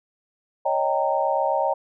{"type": "chord", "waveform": "sine", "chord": "Eb dominant seventh", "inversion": "third", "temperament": "equal with one note detuned", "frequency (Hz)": [554.4, 622.3, 784, 921.6], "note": ["Db5", "Eb5", "G5", "Bb5"], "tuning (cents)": [0, 0, 0, -20], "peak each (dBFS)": -25, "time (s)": [0.65, 1.74], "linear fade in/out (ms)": 10, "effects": []}